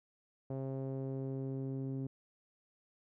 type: tone with low-pass filter sweep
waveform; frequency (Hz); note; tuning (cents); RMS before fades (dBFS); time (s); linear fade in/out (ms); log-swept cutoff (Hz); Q
sawtooth; 133.9; C3; +40; -39; 0.5-2.07; 5; 570 to 310; 1.8
effects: none